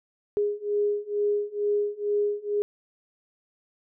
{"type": "beating tone pair", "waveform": "sine", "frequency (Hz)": [411.7, 413.9], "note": ["G#4", "G#4"], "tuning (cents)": [-15, -6], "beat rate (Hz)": 2.2, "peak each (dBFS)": [-27, -26], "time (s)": [0.37, 2.62], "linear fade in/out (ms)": 0, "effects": []}